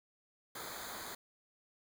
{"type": "noise with comb filter", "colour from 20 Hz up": "pink", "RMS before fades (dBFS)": -45, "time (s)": [0.55, 1.15], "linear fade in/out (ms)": 5, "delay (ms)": 0.36, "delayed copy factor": -0.85, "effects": []}